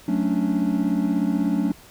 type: chord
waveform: triangle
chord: D major seventh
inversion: first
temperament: equal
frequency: 185 / 220 / 277.2 / 293.7 Hz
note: F#3 / A3 / C#4 / D4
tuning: 0 / 0 / 0 / 0 cents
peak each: -23 dBFS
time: 0.08-1.72 s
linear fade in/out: 5 ms
effects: pink hiss -48 dBFS RMS until 1.9 s